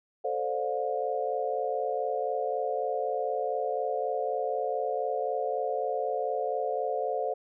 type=chord; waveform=sine; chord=D minor seventh; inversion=second; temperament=equal with one note detuned; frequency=440 / 523.3 / 587.3 / 715.6 Hz; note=A4 / C5 / D5 / F5; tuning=0 / 0 / 0 / +42 cents; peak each=-33 / -32 / -35 / -32 dBFS; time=0.24-7.34 s; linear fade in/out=10 ms; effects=none